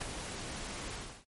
pink noise with ADSR envelope, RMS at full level -35 dBFS, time 0-1.25 s, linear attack 17 ms, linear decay 8 ms, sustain -6 dB, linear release 310 ms, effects MP3 48 kbps

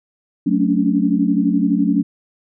sine chord, D major seventh, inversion first, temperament equal with one note detuned, 185 / 220 / 277.2 / 289 Hz, F#3 / A3 / C#4 / D4, 0 / 0 / 0 / -28 cents, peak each -19 dBFS, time 0.46-2.03 s, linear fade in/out 10 ms, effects none

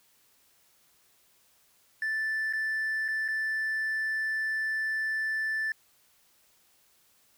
triangle tone with dropouts, 1760 Hz, A6, in tune, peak -25 dBFS, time 2.02-5.72 s, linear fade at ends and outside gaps 2 ms, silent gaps 2.527-2.534 / 3.081-3.085 / 3.28-3.285 s, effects tanh soft clip ceiling -22 dBFS + white hiss -65 dBFS RMS until 7.37 s

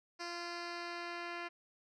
10% pulse tone with low-pass filter sweep, 345.5 Hz, F4, 19 cents flat, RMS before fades -43 dBFS, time 0.19-1.49 s, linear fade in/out 20 ms, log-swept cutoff 5200 to 3200 Hz, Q 2.4, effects none

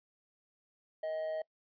triangle tone with amplitude modulation, 630 Hz, D#5, 21 cents sharp, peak -30 dBFS, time 1.03-1.42 s, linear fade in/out 5 ms, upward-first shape sine, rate 164 Hz, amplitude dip 45%, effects noise-tail reverb RT60 0.1 s tail -24 dB re dry + resampled to 11025 Hz

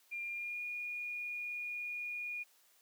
sine tone with pitch glide, 2398 to 2439 Hz, D7 to D#7, +36 to -35 cents, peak -38 dBFS, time 0.11-2.44 s, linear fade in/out 20 ms, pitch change +29 cents, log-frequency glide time 0.32-0.62 s, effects white hiss -68 dBFS RMS until 2.81 s + high-pass 400 Hz 12 dB/octave

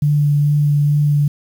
sine tone with vibrato, 146.4 Hz, D3, 5 cents flat, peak -11 dBFS, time 0.02-1.28 s, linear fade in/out 5 ms, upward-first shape sine, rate 2.3 Hz, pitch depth 12 cents each way, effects 7-bit

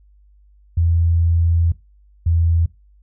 sine tone pair in turn, 84 / 83.47 Hz, E2 / E2, +33 / +22 cents, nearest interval unison, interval 11 cents, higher first, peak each -13 dBFS, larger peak neither, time 0.77-1.72 / 2.26-2.66 s, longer first, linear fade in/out 5 ms, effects noise-tail reverb RT60 0.2 s tail -17 dB re dry + added 50 Hz sine -48 dBFS peak until 3.02 s

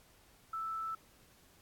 sine tone with quantisation, 1318.5 Hz, E6, in tune, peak -36 dBFS, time 0.53-0.95 s, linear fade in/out 5 ms, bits 11, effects pink hiss -64 dBFS RMS until 1.61 s + AAC 64 kbps

